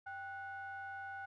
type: ring-modulated tone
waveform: triangle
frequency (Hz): 345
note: F4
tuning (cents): -21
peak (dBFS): -38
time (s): 0.06-1.26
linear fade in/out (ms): 10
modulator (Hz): 1130
effects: none